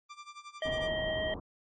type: tone with tremolo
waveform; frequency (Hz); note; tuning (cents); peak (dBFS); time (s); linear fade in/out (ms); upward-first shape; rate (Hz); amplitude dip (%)
sawtooth; 1182; D6; +11; -39; 0.09-0.9; 20; sine; 11; 85
type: harmonic tone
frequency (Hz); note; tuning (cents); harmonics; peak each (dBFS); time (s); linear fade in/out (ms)
631; D#5; +24; 1 / 3 / 5; -32 / -37 / -39; 0.62-1.34; 2
type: low-pass noise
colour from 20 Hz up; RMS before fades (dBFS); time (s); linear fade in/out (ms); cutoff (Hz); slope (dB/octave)
pink; -40; 0.65-1.4; 5; 1100; 48
effects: MP3 32 kbps